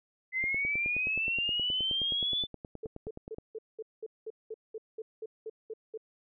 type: linear sweep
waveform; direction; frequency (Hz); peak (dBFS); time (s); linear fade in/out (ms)
sine; up; 2028 to 3520; -28; 0.32-2.47; 50
type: click train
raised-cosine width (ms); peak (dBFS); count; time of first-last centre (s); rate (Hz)
2; -28; 29; 0.44-3.384; 9.51
type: tone bursts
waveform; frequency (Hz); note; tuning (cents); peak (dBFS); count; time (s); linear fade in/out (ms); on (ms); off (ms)
sine; 440.1; A4; 0; -36; 14; 2.83-5.976; 5; 39; 200
effects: none